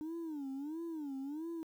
sine tone with vibrato, 300 Hz, D4, 37 cents sharp, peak -36 dBFS, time 0.01-1.63 s, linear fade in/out 0 ms, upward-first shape sine, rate 1.5 Hz, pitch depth 200 cents each way, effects tanh soft clip ceiling -38 dBFS + 11-bit

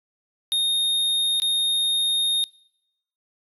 square tone with dropouts, 3696 Hz, A#7, 16 cents flat, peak -20 dBFS, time 0.52-2.44 s, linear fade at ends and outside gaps 0 ms, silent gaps 1.4-1.42 s, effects noise-tail reverb RT60 0.8 s tail -25 dB re dry + resampled to 32000 Hz

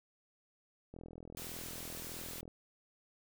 click train, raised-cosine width 2 ms, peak -36 dBFS, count 65, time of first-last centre 0.94-2.478 s, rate 41.6 Hz
white noise, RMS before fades -46 dBFS, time 1.37-2.41 s, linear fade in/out 2 ms
effects none

